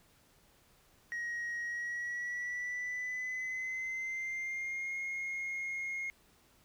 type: tone with pitch glide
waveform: sine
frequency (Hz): 1890 to 2146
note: A#6 to C7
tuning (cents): +23 to +43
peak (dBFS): -33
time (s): 1.12-6.1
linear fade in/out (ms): 0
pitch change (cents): +220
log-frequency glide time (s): 1.61-4.98
effects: tanh soft clip ceiling -34 dBFS + pink hiss -66 dBFS RMS until 6.64 s